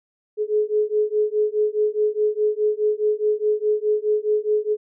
sine beating tone pair, 421.9 / 426.7 Hz, G#4 / G#4, +27 / +47 cents, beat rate 4.8 Hz, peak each -21 dBFS, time 0.37-4.77 s, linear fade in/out 50 ms, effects none

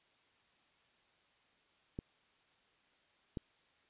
clicks, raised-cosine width 3 ms, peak -27 / -26 dBFS, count 2, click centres 1.989 / 3.372 s, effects white hiss -71 dBFS RMS until 3.89 s + resampled to 8000 Hz

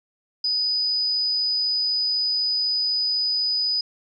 sine tone, 4978 Hz, D#8, in tune, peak -20 dBFS, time 0.44-3.81 s, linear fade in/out 5 ms, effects none

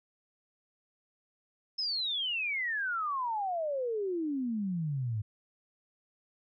sine exponential sweep, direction down, 5274 to 102.5 Hz, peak -30 dBFS, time 1.78-5.22 s, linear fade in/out 10 ms, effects none

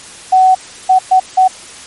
sine tone bursts at uneven times, 750 Hz, F#5, 23 cents sharp, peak -4 dBFS, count 4, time 0.32-0.55 / 0.89-0.99 / 1.11-1.2 / 1.37-1.48 s, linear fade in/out 10 ms, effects white hiss -33 dBFS RMS until 1.86 s + MP3 48 kbps

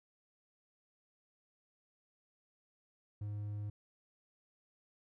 triangle tone, 103.83 Hz, G#2, in tune, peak -36 dBFS, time 3.21-3.7 s, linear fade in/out 5 ms, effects none

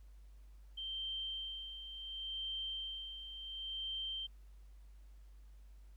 sine tone with tremolo, 3136 Hz, G7, in tune, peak -38 dBFS, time 0.77-4.27 s, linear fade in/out 10 ms, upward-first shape sine, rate 0.7 Hz, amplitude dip 60%, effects added 50 Hz sine -54 dBFS peak until 5.96 s + pink hiss -75 dBFS RMS until 5.96 s

